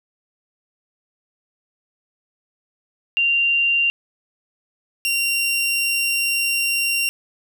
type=tone pair in turn; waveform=sine / sawtooth; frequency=2776 / 2762 Hz; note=F7 / F7; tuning=-11 / -20 cents; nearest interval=unison; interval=9 cents; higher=first; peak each=-15 dBFS; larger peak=neither; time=3.17-3.9 / 5.05-7.09 s; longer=second; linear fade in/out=0 ms; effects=none